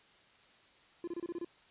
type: tone bursts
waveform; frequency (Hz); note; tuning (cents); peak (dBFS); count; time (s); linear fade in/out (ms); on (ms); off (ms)
triangle; 344.2; F4; -25; -34; 7; 1.04-1.447; 2; 35; 27
effects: white hiss -63 dBFS RMS until 1.7 s + resampled to 8000 Hz